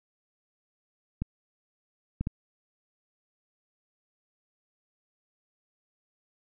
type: clicks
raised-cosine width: 5 ms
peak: -17 dBFS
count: 3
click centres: 1.22 / 2.21 / 2.271 s
effects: none